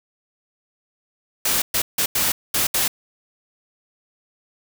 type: noise bursts at uneven times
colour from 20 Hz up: white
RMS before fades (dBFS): -20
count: 6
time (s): 1.45-1.62 / 1.74-1.82 / 1.98-2.06 / 2.15-2.32 / 2.54-2.67 / 2.74-2.88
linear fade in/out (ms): 5
effects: none

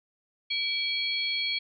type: tone cluster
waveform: sine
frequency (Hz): 2311 / 3296 / 4347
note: D7 / G#7 / C#8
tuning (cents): -28 / -14 / -35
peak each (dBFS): -31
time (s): 0.5-1.59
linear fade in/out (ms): 10
effects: none

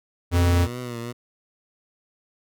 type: tone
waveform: square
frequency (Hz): 87.31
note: F2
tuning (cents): 0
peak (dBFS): -17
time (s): 0.31-0.68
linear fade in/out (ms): 50
type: tone with vibrato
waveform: 15% pulse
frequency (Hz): 120.8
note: B2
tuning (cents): -38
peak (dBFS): -24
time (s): 0.32-1.13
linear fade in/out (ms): 20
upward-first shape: triangle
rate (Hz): 2.6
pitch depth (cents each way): 71
effects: none

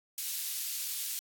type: high-pass noise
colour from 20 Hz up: white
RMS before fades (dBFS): -36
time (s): 0.18-1.19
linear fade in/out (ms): 0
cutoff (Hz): 3300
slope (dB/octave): 12
effects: AAC 64 kbps

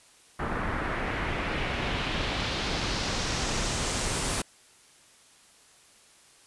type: noise with low-pass filter sweep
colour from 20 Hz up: pink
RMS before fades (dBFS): -30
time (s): 0.39-4.42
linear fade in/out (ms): 5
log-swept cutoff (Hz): 1400 to 10000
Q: 1.6
effects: white hiss -57 dBFS RMS until 6.46 s + resampled to 24000 Hz

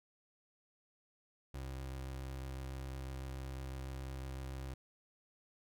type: tone with vibrato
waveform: 30% pulse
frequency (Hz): 66.1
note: C2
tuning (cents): +18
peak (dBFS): -39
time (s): 1.54-4.74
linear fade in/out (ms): 5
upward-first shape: sine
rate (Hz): 7.8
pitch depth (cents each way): 14
effects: none

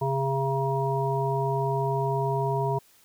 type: harmonic tone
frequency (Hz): 135.7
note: C#3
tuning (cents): -36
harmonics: 1 / 3 / 5 / 7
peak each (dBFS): -27 / -29 / -32 / -29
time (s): 0.01-2.79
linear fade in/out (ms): 10
effects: white hiss -59 dBFS RMS until 3.04 s

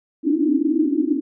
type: band-pass noise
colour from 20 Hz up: white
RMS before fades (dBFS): -19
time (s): 0.23-1.21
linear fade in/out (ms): 20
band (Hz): 270 to 330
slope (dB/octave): 96
effects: none

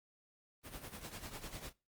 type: noise with tremolo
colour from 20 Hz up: pink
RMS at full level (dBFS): -45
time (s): 0.63-1.73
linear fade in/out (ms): 50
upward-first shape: sine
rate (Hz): 10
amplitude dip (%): 70
effects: noise-tail reverb RT60 0.3 s tail -23 dB re dry + Opus 32 kbps

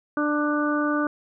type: harmonic tone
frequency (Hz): 296.4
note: D4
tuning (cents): +16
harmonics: 1 / 2 / 3 / 4 / 5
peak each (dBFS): -23 / -29 / -37 / -28 / -29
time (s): 0.17-1.07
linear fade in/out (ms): 2
effects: none

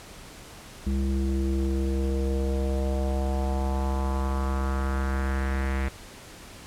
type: tone with low-pass filter sweep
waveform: square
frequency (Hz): 67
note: C2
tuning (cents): +42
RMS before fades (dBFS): -26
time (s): 0.86-5.89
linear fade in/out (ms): 10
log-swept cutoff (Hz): 260 to 2100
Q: 2.9
effects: pink hiss -45 dBFS RMS until 6.66 s + low-pass 11000 Hz 12 dB/octave

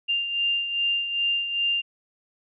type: beating tone pair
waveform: sine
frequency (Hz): 2794 / 2796.5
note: F7 / F7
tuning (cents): 0 / +2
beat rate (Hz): 2.5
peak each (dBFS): -23 / -31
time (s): 0.08-1.82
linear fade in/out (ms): 20
effects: none

